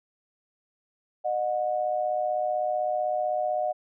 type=tone pair together; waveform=sine; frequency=612 / 727.8 Hz; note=D#5 / F#5; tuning=-29 / -29 cents; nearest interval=minor third; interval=300 cents; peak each=-27 dBFS; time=1.24-3.73 s; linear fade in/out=20 ms; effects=none